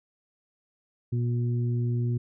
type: harmonic tone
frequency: 120.1 Hz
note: B2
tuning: 48 cents flat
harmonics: 1 / 2 / 3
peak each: -24 / -35 / -38 dBFS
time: 1.12-2.18 s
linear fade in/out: 10 ms
effects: none